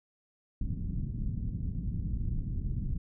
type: low-pass noise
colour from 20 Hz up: pink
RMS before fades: -33 dBFS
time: 0.61-2.98 s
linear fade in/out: 5 ms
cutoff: 200 Hz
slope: 24 dB/octave
effects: none